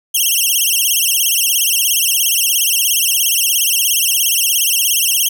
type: tone with vibrato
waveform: 5% pulse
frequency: 2960 Hz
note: F#7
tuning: in tune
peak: -4 dBFS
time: 0.14-5.29 s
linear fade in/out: 10 ms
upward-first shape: sine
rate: 17 Hz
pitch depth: 180 cents each way
effects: none